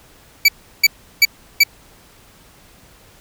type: tone bursts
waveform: 25% pulse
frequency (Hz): 2300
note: D7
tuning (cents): -37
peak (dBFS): -3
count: 4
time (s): 0.45-1.636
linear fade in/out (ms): 5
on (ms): 34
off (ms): 350
effects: pink hiss -48 dBFS RMS until 3.2 s

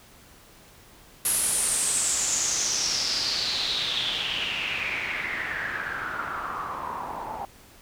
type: noise with low-pass filter sweep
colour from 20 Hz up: white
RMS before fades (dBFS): -28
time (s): 1.25-7.45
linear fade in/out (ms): 2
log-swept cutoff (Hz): 11000 to 820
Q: 6
effects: pink hiss -52 dBFS RMS until 7.81 s

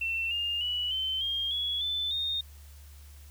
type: tone with pitch steps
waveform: sine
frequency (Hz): 2694 / 2817 / 2945 / 3079 / 3219 / 3365 / 3518 / 3678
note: E7 / F7 / F#7 / G7 / G7 / G#7 / A7 / A#7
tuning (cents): +37 / +14 / -9 / -32 / +45 / +22 / -1 / -24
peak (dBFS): -28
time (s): 0.01-2.41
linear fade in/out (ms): 5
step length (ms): 300
effects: added 72 Hz sine -47 dBFS peak until 3.3 s + white hiss -58 dBFS RMS until 3.3 s

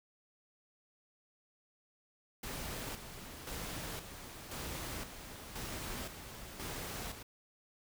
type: noise with tremolo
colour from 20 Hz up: pink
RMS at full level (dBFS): -42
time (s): 2.43-7.23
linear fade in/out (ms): 5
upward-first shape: square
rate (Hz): 0.96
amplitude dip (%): 55
effects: none

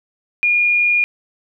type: tone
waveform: sine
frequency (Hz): 2428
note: D#7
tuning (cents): -43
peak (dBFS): -12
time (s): 0.43-1.04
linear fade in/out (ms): 0
effects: none

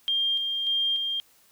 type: tone with tremolo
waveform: sine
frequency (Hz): 3200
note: G7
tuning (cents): +35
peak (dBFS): -22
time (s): 0.08-1.2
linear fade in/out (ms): 0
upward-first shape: square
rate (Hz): 1.7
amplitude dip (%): 35
effects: white hiss -60 dBFS RMS until 1.51 s

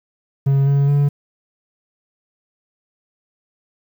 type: tone with pitch steps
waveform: triangle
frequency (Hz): 137.8 / 140.45 / 143.15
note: C#3 / C#3 / D3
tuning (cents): -10 / +23 / -44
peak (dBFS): -10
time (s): 0.46-1.09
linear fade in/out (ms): 10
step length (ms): 210
effects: 8-bit

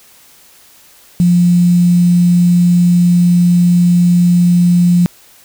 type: tone with quantisation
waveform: sine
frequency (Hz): 175.6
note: F3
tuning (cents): +10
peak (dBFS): -6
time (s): 1.2-5.06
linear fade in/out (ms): 0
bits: 5
effects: white hiss -44 dBFS RMS until 5.44 s

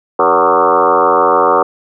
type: tone with frequency modulation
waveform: sine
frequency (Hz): 830.6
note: G#5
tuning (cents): 0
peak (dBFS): -7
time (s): 0.19-1.63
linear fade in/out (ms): 5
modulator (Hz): 86.7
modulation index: 5.2
effects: none

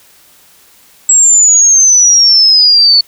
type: exponential sweep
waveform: sine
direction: down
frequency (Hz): 7700 to 4435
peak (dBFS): -3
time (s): 1.09-3.01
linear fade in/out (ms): 5
effects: white hiss -44 dBFS RMS until 3.07 s

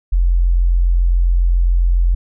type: tone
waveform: sine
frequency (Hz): 43.65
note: F1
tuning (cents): 0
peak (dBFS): -10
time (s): 0.12-2.15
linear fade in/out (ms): 10
effects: none

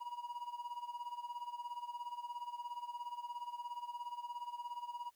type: tone with tremolo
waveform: triangle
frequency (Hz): 961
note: B5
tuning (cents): -48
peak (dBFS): -37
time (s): 0-5.11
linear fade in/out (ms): 20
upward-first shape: sine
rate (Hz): 17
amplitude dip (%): 80
effects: white hiss -75 dBFS RMS until 5.15 s

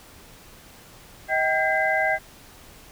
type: tone cluster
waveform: sine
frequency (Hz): 633 / 773 / 1603 / 2038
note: D#5 / G5 / G6 / C7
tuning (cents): +30 / -24 / +38 / -46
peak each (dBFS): -25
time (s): 1.28-2.19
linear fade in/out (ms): 50
effects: pink hiss -48 dBFS RMS until 2.91 s

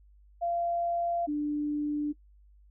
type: tone pair in turn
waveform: sine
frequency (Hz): 688 / 295.5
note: F5 / D4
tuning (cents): -26 / +11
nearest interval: octave + minor third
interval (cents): 1463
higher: first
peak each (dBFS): -27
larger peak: neither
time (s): 0.41-1.27 / 1.27-2.13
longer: neither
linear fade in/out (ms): 20
effects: noise-tail reverb RT60 0.1 s tail -21 dB re dry + added 50 Hz sine -55 dBFS peak until 2.7 s

